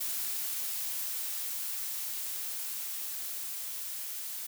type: noise with level ramp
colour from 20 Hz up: blue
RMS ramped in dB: -34 to -39 dBFS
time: 0-4.47 s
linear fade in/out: 10 ms
effects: none